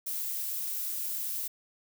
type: noise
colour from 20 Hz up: violet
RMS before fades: -34 dBFS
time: 0.06-1.48 s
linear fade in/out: 10 ms
effects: none